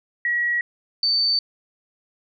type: tone pair in turn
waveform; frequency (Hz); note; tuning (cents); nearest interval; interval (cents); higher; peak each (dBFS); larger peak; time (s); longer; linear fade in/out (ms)
sine; 1916 / 4557; A#6 / C#8; +47 / +47; octave + minor third; 1500; second; -19 / -17; second; 0.25-0.61 / 1.03-1.39; neither; 2
effects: none